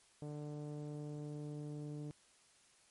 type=tone with low-pass filter sweep; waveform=sawtooth; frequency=148.4 Hz; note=D3; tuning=18 cents sharp; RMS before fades=-45 dBFS; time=0.22-2.11 s; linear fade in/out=0 ms; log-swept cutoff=580 to 380 Hz; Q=1.3; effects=white hiss -68 dBFS RMS until 2.9 s + MP3 48 kbps